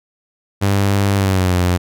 sawtooth tone with pitch glide, 99.5 to 89.67 Hz, G2 to F2, +26 to +46 cents, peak -9 dBFS, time 0.61-1.78 s, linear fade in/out 20 ms, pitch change -180 cents, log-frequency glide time 1.16-1.54 s, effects none

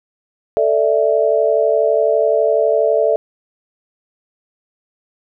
sine chord, A suspended fourth, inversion none, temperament equal with one note detuned, 442.3 / 587.3 / 659.3 Hz, A4 / D5 / E5, +9 / 0 / 0 cents, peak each -16 dBFS, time 0.57-3.16 s, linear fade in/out 0 ms, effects none

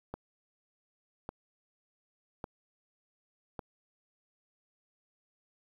click train, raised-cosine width 1 ms, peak -24 dBFS, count 4, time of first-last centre 0.14-3.592 s, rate 0.869 Hz, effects 9-bit

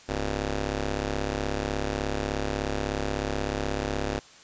10% pulse ring-modulated tone, 103.2 Hz, G#2, 10 cents flat, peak -16 dBFS, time 0.08-4.2 s, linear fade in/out 20 ms, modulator 173 Hz, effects white hiss -51 dBFS RMS until 4.43 s + resampled to 16000 Hz

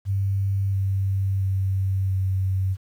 sine tone with pitch steps, 98 / 96.99 / 95.98 / 94.99 Hz, G2 / G2 / G2 / F#2, 0 / -18 / -36 / +46 cents, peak -20 dBFS, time 0.05-2.77 s, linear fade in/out 50 ms, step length 680 ms, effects 9-bit

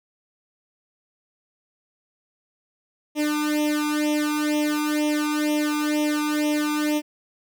sawtooth tone with flanger, 299.9 Hz, D4, 36 cents sharp, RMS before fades -23 dBFS, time 3.15-7.02 s, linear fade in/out 50 ms, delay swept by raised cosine 0.33 to 0.83 ms, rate 2.1 Hz, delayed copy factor +1, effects none

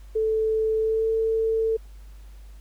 sine tone with pitch glide, 439.3 to 446.2 Hz, A4 to A4, -3 to +24 cents, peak -20 dBFS, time 0.15-1.77 s, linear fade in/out 10 ms, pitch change +27 cents, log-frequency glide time 0.79-1.09 s, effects added 50 Hz sine -41 dBFS peak until 2.6 s + pink hiss -59 dBFS RMS until 2.6 s

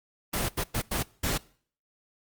pink noise bursts at uneven times, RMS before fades -28 dBFS, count 5, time 0.33-0.49 / 0.57-0.64 / 0.74-0.82 / 0.91-1.03 / 1.23-1.38 s, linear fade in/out 10 ms, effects noise-tail reverb RT60 0.5 s tail -22 dB re dry + Opus 24 kbps

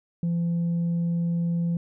sine tone, 170.2 Hz, F3, 44 cents flat, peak -20 dBFS, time 0.23-1.77 s, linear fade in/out 2 ms, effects tanh soft clip ceiling -21 dBFS

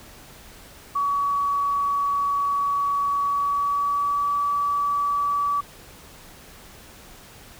sine tone with pitch glide, 1132 to 1148.5 Hz, C#6 to D6, +36 to -39 cents, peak -20 dBFS, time 0.95-5.61 s, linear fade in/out 10 ms, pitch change +25 cents, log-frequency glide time 3.22-4.34 s, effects pink hiss -46 dBFS RMS until 7.59 s

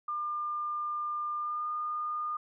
sine tone with pitch glide, 1200 to 1217.5 Hz, D6 to D#6, +37 to -38 cents, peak -31 dBFS, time 0.08-2.37 s, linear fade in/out 5 ms, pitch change +25 cents, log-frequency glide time 1.4-1.68 s, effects none

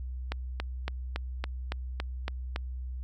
click train, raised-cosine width 0.3 ms, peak -16 dBFS, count 9, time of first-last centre 0.32-2.561 s, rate 3.57 Hz, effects added 63 Hz sine -34 dBFS peak until 3.03 s

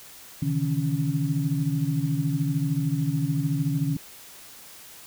sine tone cluster, 131 / 150.1 / 163.6 / 277.7 Hz, C3 / D3 / E3 / C#4, +2 / +38 / -13 / +3 cents, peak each -30 / -25 / -30 / -29 dBFS, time 0.42-3.97 s, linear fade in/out 5 ms, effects white hiss -46 dBFS RMS until 5.06 s

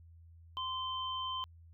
sine tone pair together, 1036 / 3104 Hz, C6 / G7, -17 / -18 cents, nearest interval octave + perfect fifth, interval 1899 cents, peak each -37 / -39 dBFS, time 0.57-1.44 s, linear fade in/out 0 ms, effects added 83 Hz sine -54 dBFS peak until 1.73 s

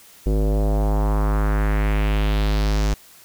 square tone with low-pass filter sweep, 51.91 Hz, G#1, in tune, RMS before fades -19 dBFS, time 0.26-2.94 s, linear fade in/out 5 ms, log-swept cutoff 420 to 6600 Hz, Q 2.1, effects white hiss -48 dBFS RMS until 3.24 s

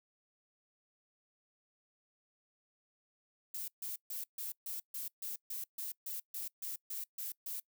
violet noise bursts, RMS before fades -41 dBFS, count 15, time 3.54-7.6 s, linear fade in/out 5 ms, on 140 ms, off 140 ms, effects noise-tail reverb RT60 0.1 s tail -23 dB re dry

